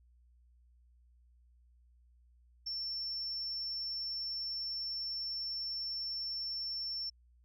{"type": "tone", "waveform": "sine", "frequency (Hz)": 5410, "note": "E8", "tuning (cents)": 44, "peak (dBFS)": -35, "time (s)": [2.66, 7.1], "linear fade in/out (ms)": 10, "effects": ["tanh soft clip ceiling -31 dBFS", "added 60 Hz sine -62 dBFS peak until 7.44 s"]}